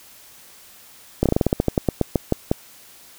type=slowing click train; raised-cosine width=2 ms; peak=-3 dBFS; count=16; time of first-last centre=1.23-2.515 s; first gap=27 ms; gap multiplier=1.15; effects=white hiss -47 dBFS RMS until 3.18 s